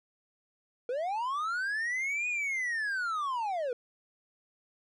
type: linear two-way sweep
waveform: triangle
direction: up then down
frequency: 466.2 to 2489 to 466.2 Hz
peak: -28 dBFS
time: 0.89-3.73 s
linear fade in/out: 2 ms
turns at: 2.28 s
effects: resampled to 24000 Hz